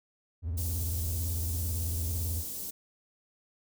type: tone with vibrato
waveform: triangle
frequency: 83.1 Hz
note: E2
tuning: 15 cents sharp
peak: -28 dBFS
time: 0.42-2.44 s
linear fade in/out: 50 ms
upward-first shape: sine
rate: 18 Hz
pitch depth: 180 cents each way
type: band-stop noise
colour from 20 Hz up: white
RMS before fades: -38 dBFS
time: 0.57-2.71 s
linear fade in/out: 10 ms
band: 410 to 6600 Hz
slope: 12 dB/octave
effects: none